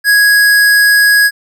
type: tone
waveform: square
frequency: 1661.2 Hz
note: G#6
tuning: in tune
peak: -6 dBFS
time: 0.04-1.31 s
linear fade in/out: 50 ms
effects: none